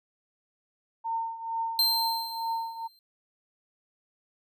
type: tone with tremolo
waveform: sine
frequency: 910 Hz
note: A#5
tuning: 42 cents flat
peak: -26 dBFS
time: 1.04-2.88 s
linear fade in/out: 20 ms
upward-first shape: triangle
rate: 2.2 Hz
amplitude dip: 80%
type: tone with exponential decay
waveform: 45% pulse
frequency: 4138 Hz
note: C8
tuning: 20 cents flat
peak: -19 dBFS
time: 1.79-2.99 s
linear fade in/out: 1 ms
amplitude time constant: 260 ms
effects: none